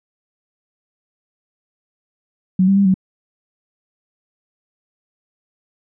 sine tone with pitch steps, 186.1 / 195.5 / 198.9 / 188.2 Hz, F#3 / G3 / G3 / F#3, +10 / -4 / +25 / +30 cents, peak -10 dBFS, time 2.59-2.942 s, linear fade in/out 5 ms, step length 88 ms, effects none

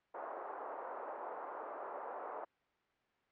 white band-pass noise, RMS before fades -45 dBFS, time 0.14-2.45 s, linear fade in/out 10 ms, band 430 to 1100 Hz, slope 24 dB/octave, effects white hiss -75 dBFS RMS until 3.31 s + low-pass 2000 Hz 12 dB/octave

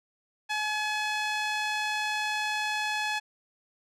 sawtooth tone with band-pass filter, 850 Hz, G#5, 40 cents sharp, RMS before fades -30 dBFS, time 0.49-3.2 s, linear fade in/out 20 ms, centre 2500 Hz, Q 0.81, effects none

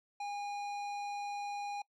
triangle tone with tanh clipping, 815 Hz, G#5, 33 cents flat, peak -39 dBFS, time 0.2-1.82 s, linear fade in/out 5 ms, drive 18 dB, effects noise-tail reverb RT60 0.1 s tail -23 dB re dry

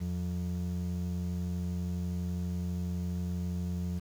triangle ring-modulated tone, 130.81 Hz, C3, in tune, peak -26 dBFS, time 0-4 s, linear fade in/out 20 ms, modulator 46.1 Hz, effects 9-bit

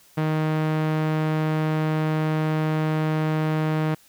sawtooth tone with low-pass filter, 155.9 Hz, D#3, 4 cents sharp, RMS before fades -23 dBFS, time 0.17-3.95 s, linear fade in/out 10 ms, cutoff 2500 Hz, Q 0.65, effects white hiss -55 dBFS RMS until 4.08 s

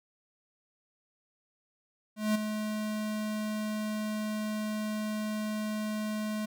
square tone with ADSR envelope, 213.8 Hz, A3, 49 cents flat, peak -24 dBFS, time 2.16-6.46 s, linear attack 190 ms, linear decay 12 ms, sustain -8 dB, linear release 11 ms, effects none

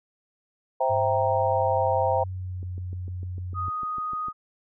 sine chord, C dominant seventh, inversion none, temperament equal, 523.3 / 659.3 / 784 / 932.3 Hz, C5 / E5 / G5 / Bb5, 0 / 0 / 0 / 0 cents, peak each -25 / -27 / -26 / -27 dBFS, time 0.8-2.24 s, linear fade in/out 10 ms
sine tone with pitch glide, 101.2 to 90.68 Hz, G#2 to F#2, -44 to -34 cents, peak -30 dBFS, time 0.89-3.7 s, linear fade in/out 20 ms, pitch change -190 cents, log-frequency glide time 1.06-2.66 s
click train, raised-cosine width 3 ms, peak -30 dBFS, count 12, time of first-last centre 2.63-4.284 s, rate 6.65 Hz
sine tone, 1244.5 Hz, D#6, in tune, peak -27 dBFS, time 3.54-4.33 s, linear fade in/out 50 ms
effects none

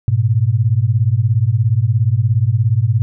sine beating tone pair, 104.1 / 121.1 Hz, G#2 / B2, +5 / -34 cents, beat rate 17 Hz, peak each -14 dBFS, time 0.08-3.02 s, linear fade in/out 0 ms, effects none

